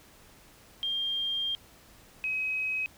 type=tone pair in turn; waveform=sine; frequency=3200 / 2539 Hz; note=G7 / D#7; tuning=+35 / +34 cents; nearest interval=major third; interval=401 cents; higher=first; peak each=-28 dBFS; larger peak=neither; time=0.83-1.55 / 2.24-2.86 s; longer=first; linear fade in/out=0 ms; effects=pink hiss -56 dBFS RMS until 2.97 s